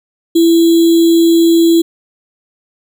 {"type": "tone with sample-and-hold", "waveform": "sine", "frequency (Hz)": 333.4, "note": "E4", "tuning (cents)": 20, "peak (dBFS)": -5, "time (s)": [0.35, 1.82], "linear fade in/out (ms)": 10, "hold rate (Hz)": 3675, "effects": []}